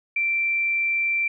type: tone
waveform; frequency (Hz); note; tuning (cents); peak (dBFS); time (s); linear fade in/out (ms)
sine; 2349; D7; 0; -20; 0.16-1.28; 5
effects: none